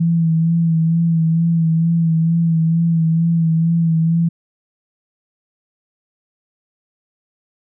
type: tone with vibrato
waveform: sine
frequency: 164.81 Hz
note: E3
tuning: in tune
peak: -12 dBFS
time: 0-4.29 s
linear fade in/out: 10 ms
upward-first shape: sine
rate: 2.2 Hz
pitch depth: 33 cents each way
effects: none